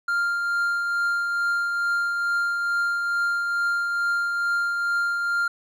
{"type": "tone with tremolo", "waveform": "triangle", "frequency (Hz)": 1396.9, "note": "F6", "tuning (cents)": 0, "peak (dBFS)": -18, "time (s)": [0.08, 5.48], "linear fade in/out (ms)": 5, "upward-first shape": "triangle", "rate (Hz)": 2.3, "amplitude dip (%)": 35, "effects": []}